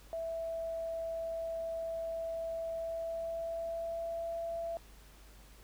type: tone with pitch glide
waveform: sine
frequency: 659.3 to 670 Hz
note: E5 to E5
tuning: 0 to +28 cents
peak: -35 dBFS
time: 0.13-4.77 s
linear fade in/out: 0 ms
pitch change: +28 cents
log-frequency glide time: 2.71-4.33 s
effects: added 50 Hz sine -55 dBFS peak until 5.63 s + pink hiss -60 dBFS RMS until 5.63 s